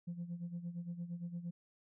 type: tone with tremolo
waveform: sine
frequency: 172.8 Hz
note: F3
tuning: 18 cents flat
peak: -36 dBFS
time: 0.07-1.51 s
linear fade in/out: 10 ms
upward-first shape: sine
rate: 8.7 Hz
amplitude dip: 75%
effects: tanh soft clip ceiling -36 dBFS